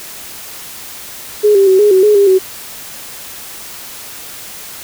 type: tone with pitch steps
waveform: sine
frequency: 418.9 / 392.3 / 378.2 / 416.4 / 376.5 / 420.1 / 400.6 / 376.9 Hz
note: G#4 / G4 / F#4 / G#4 / F#4 / G#4 / G4 / F#4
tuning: +15 / +1 / +38 / +5 / +30 / +20 / +38 / +32 cents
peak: -5 dBFS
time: 1.43-2.39 s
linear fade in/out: 20 ms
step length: 120 ms
effects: white hiss -30 dBFS RMS until 4.83 s